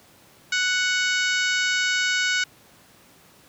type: harmonic tone with a mistuned harmonic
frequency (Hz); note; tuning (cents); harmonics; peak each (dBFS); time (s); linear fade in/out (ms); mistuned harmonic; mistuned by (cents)
740; F#5; 0; 2 / 3 / 4 / 5 / 6 / 7 / 8 / 9 / 10; -23 / -27 / -29 / -31 / -33 / -34 / -35 / -36 / -37; 0.52-2.44; 5; 5; +19
effects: pink hiss -53 dBFS RMS until 3.48 s + high-pass 100 Hz 12 dB/octave